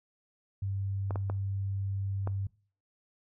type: tone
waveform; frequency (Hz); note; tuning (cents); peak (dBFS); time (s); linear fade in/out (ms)
sine; 98; G2; 0; -30; 0.62-2.47; 5
type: clicks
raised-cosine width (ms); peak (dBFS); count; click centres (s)
1; -22; 4; 1.108 / 1.158 / 1.299 / 2.274
effects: noise-tail reverb RT60 0.4 s tail -21 dB re dry